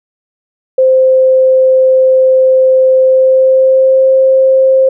sine tone with pitch glide, 521 to 528 Hz, C5 to C5, -7 to +16 cents, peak -4 dBFS, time 0.78-4.89 s, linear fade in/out 5 ms, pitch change +23 cents, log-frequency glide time 3.02-4.08 s, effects none

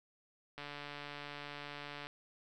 click train, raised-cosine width 0.3 ms, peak -29 dBFS, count 217, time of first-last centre 0.58-2.07 s, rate 145 Hz, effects none

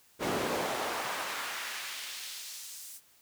brown noise with high-pass filter sweep, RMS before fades -36 dBFS, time 0.19-3.01 s, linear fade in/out 50 ms, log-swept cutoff 290 to 9100 Hz, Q 0.96, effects white hiss -63 dBFS RMS until 3.21 s

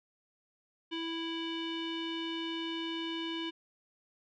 square tone with low-pass filter, 329.6 Hz, E4, in tune, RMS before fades -37 dBFS, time 0.91-3.51 s, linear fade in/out 20 ms, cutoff 3200 Hz, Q 9.5, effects none

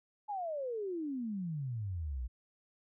sine exponential sweep, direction down, 860 to 56.9 Hz, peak -35 dBFS, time 0.28-2.28 s, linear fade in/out 20 ms, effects none

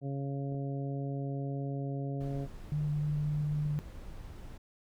harmonic tone, 138.59 Hz, C#3, in tune, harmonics 1 / 2 / 3 / 4 / 5, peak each -34 / -40 / -44 / -46 / -48 dBFS, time 0.01-2.48 s, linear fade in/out 50 ms
clicks, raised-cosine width 2 ms, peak -37 dBFS, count 2, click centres 0.523 / 0.547 s
brown noise, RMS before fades -45 dBFS, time 2.2-4.58 s, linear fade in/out 10 ms
sine tone with vibrato, 148.8 Hz, D3, 23 cents sharp, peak -29 dBFS, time 2.72-3.79 s, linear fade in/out 0 ms, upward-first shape triangle, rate 3.8 Hz, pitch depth 10 cents each way
effects none

